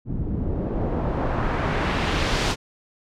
pink noise with low-pass filter sweep, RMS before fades -24 dBFS, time 0.05-2.56 s, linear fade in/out 50 ms, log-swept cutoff 200 to 6000 Hz, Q 0.9, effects none

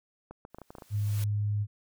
clicks, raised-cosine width 1 ms, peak -30 dBFS, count 9, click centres 0.31 / 0.451 / 0.546 / 0.585 / 0.617 / 0.705 / 0.752 / 0.784 / 0.822 s
white noise with exponential growth, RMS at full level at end -41 dBFS, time 0.5-1.24 s, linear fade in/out 2 ms, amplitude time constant 160 ms
sine tone, 103.83 Hz, G#2, in tune, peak -26 dBFS, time 0.9-1.67 s, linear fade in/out 50 ms
effects none

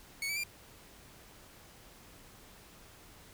sawtooth tone with pitch steps, 2217 / 2299 / 2384 Hz, C#7 / D7 / D7, 0 / -37 / +25 cents, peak -30 dBFS, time 0.22-0.436 s, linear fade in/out 2 ms, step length 72 ms, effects pink hiss -56 dBFS RMS until 3.33 s

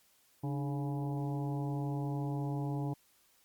harmonic tone with a mistuned harmonic, 140 Hz, C#3, 18 cents sharp, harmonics 1 / 2 / 3 / 4 / 5 / 6 / 7, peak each -34 / -39 / -46 / -51 / -48 / -47 / -53 dBFS, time 0.43-2.94 s, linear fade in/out 10 ms, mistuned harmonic 2, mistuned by +87 cents, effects white hiss -68 dBFS RMS until 3.44 s + Opus 48 kbps

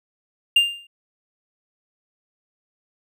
triangle tone with exponential decay, 2800 Hz, F7, 4 cents sharp, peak -8 dBFS, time 0.56-0.87 s, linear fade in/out 5 ms, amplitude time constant 67 ms, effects none

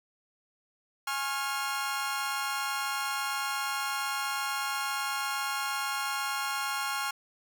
sawtooth chord, Db major, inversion second, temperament equal with one note detuned, 830.6 / 1084.7 / 1396.9 Hz, Ab5 / Db6 / F6, 0 / -38 / 0 cents, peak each -32 / -31 / -30 dBFS, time 1.07-7.11 s, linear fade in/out 5 ms, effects none

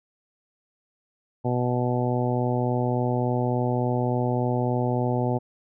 harmonic tone, 123.47 Hz, B2, in tune, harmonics 1 / 2 / 3 / 4 / 5 / 6 / 7, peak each -25 / -28 / -30 / -31 / -32 / -33 / -33 dBFS, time 1.44-5.39 s, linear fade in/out 20 ms, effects none

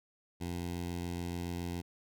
15% pulse tone with notch filter, 87.1 Hz, F2, 4 cents flat, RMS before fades -38 dBFS, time 0.4-1.82 s, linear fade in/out 20 ms, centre 1300 Hz, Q 1.5, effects none

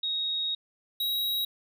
sine / square tone pair in turn, 3763 / 3833 Hz, A#7 / A#7, +16 / +47 cents, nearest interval unison, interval 31 cents, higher second, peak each -27 dBFS, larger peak neither, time 0.03-0.55 / 1-1.45 s, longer first, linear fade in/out 5 ms, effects none

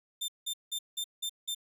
sawtooth tone bursts, 3585 Hz, A7, 32 cents sharp, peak -29 dBFS, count 6, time 0.21-1.548 s, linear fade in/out 10 ms, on 73 ms, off 180 ms, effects none

